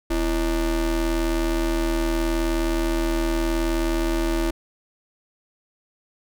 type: ring-modulated tone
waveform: square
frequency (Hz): 147.4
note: D3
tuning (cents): +7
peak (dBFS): -18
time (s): 0.1-4.51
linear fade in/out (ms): 10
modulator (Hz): 187
effects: none